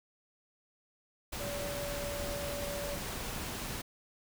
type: tone in noise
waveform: sine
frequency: 574 Hz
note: D5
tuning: 40 cents flat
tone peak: -38 dBFS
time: 1.4-2.96 s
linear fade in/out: 10 ms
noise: pink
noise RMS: -39 dBFS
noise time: 1.32-3.82 s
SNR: -2 dB
effects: none